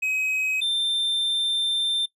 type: tone pair in turn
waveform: triangle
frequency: 2536 / 3578 Hz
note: D#7 / A7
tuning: +32 / +28 cents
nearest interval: tritone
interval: 596 cents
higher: second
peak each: -20 dBFS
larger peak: neither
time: 0.02-0.61 / 0.61-2.06 s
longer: second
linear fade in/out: 10 ms
effects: noise-tail reverb RT60 0.1 s tail -19 dB re dry + resampled to 32000 Hz